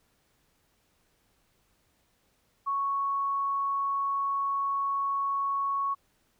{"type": "tone", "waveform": "sine", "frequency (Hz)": 1108.7, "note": "C#6", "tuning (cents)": 0, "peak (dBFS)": -26, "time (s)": [2.66, 5.95], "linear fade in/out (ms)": 20, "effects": ["pink hiss -70 dBFS RMS until 6.39 s"]}